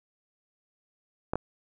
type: clicks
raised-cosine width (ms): 1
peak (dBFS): -14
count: 2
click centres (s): 1.335 / 1.356
effects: none